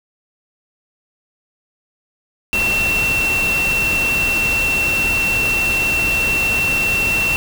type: tone in noise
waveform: sine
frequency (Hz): 2708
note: E7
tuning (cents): +46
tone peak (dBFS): -15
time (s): 2.53-7.36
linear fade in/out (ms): 0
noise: pink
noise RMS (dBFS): -24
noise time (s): 2.53-7.36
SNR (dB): +6
effects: none